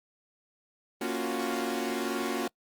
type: chord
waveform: sawtooth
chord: Gb major seventh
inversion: first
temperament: equal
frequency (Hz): 233.1 / 277.2 / 349.2 / 370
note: Bb3 / Db4 / F4 / Gb4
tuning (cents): 0 / 0 / 0 / 0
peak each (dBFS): -31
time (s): 1.01-2.48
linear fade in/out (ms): 5
effects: noise-tail reverb RT60 0.1 s tail -26 dB re dry + Opus 32 kbps